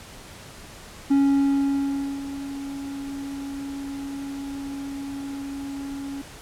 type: tone with ADSR envelope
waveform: triangle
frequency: 277.4 Hz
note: C#4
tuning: 1 cent sharp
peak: -13 dBFS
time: 1.1-6.22 s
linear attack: 13 ms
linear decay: 1100 ms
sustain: -15 dB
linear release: 8 ms
effects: pink hiss -43 dBFS RMS until 6.41 s + low-pass 11000 Hz 12 dB/octave